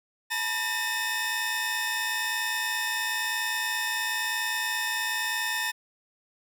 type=tone cluster; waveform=sawtooth; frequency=865 / 968 / 1811 / 2546 Hz; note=A5 / B5 / A6 / D#7; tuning=-30 / -35 / +49 / +39 cents; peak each=-33 / -33 / -25 / -32 dBFS; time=0.3-5.72 s; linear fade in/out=20 ms; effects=none